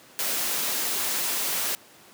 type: noise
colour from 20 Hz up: white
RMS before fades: -27 dBFS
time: 0.19-1.75 s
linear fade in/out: 0 ms
effects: pink hiss -51 dBFS RMS until 2.13 s + high-pass 200 Hz 12 dB/octave